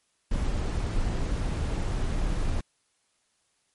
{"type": "noise", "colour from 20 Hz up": "brown", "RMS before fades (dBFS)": -27, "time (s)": [0.31, 2.61], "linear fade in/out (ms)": 5, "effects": ["white hiss -71 dBFS RMS until 3.74 s", "MP3 48 kbps"]}